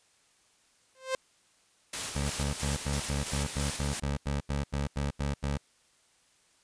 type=tone with exponential growth; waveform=sawtooth; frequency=523.3 Hz; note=C5; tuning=in tune; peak=-21 dBFS; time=0.95-1.15 s; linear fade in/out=1 ms; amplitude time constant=43 ms
type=noise with tremolo; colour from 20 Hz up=white; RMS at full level=-34 dBFS; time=1.93-4 s; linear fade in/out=5 ms; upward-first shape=square; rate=3 Hz; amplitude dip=35%
type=tone bursts; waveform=20% pulse; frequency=70.8 Hz; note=C#2; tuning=37 cents sharp; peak=-24 dBFS; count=15; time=2.15-5.576 s; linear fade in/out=10 ms; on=150 ms; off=84 ms
effects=white hiss -66 dBFS RMS until 6.63 s + resampled to 22050 Hz